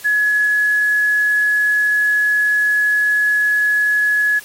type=tone with quantisation; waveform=sine; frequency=1692 Hz; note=G#6; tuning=32 cents sharp; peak=-12 dBFS; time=0.04-4.4 s; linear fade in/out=20 ms; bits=7; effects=white hiss -38 dBFS RMS until 4.44 s + MP3 64 kbps